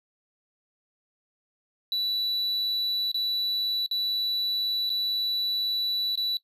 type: tone with dropouts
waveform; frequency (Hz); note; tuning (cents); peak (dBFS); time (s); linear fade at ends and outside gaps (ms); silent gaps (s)
triangle; 3951; B7; 0; -23; 1.92-6.37; 1; 3.116-3.144 / 3.862-3.912 / 4.894-4.901 / 6.155-6.175
effects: noise-tail reverb RT60 0.1 s tail -20 dB re dry + resampled to 32000 Hz